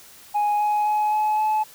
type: tone with pitch steps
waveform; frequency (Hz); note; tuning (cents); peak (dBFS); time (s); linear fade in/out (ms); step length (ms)
sine; 831 / 838.2 / 845.5 / 852.9 / 860.3; G#5 / G#5 / G#5 / G#5 / A5; +1 / +16 / +31 / +46 / -39; -16; 0.34-1.64; 20; 260
effects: tanh soft clip ceiling -17 dBFS + white hiss -47 dBFS RMS until 1.74 s